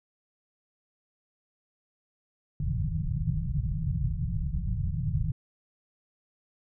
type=low-pass noise; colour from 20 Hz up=white; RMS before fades=-29 dBFS; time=2.6-5.32 s; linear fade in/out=2 ms; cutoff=170 Hz; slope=96 dB/octave; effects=none